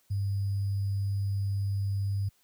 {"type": "tone with sample-and-hold", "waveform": "sine", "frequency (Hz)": 99, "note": "G2", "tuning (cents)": 18, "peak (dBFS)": -26, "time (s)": [0.1, 2.29], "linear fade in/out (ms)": 10, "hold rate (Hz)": 4900, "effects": ["white hiss -68 dBFS RMS until 2.43 s", "high-pass 60 Hz 12 dB/octave"]}